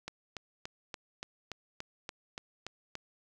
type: click train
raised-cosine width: 0.2 ms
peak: -22 dBFS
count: 11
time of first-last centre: 0.08-2.954 s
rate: 3.48 Hz
effects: none